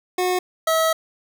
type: tone pair in turn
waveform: 25% pulse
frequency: 364.2 / 645.8 Hz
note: F#4 / E5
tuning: -27 / -36 cents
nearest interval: minor seventh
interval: 991 cents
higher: second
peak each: -15 / -13 dBFS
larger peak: second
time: 0.18-0.39 / 0.67-0.93 s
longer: second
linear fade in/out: 5 ms
effects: none